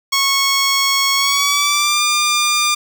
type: tone with pitch glide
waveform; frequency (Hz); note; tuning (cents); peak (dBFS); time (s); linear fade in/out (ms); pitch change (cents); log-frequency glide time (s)
10% pulse; 1100 to 1199.6; C#6 to D6; -14 to +36; -5; 0.12-2.75; 10; +150; 1.15-2.02
effects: none